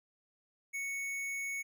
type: tone with hard clipping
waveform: sine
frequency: 2217 Hz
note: C#7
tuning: in tune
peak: -37 dBFS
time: 0.73-1.63 s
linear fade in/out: 20 ms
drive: 14 dB
effects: none